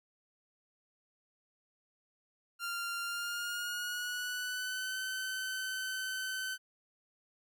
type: tone with pitch glide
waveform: sawtooth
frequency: 1391 to 1525.7 Hz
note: F6 to G6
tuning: -7 to -47 cents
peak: -32 dBFS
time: 2.59-6.58 s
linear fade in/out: 50 ms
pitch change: +160 cents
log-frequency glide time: 3.03-4.97 s
effects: none